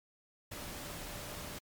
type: tone in noise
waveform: sine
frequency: 587.3 Hz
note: D5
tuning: in tune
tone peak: -54 dBFS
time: 0.51-1.59 s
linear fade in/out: 10 ms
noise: pink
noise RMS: -44 dBFS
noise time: 0.51-1.59 s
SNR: -13 dB
effects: MP3 96 kbps